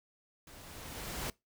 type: noise with level ramp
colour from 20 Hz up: pink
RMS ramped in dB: -54 to -37 dBFS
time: 0.47-1.3 s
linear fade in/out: 2 ms
effects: noise-tail reverb RT60 0.2 s tail -22 dB re dry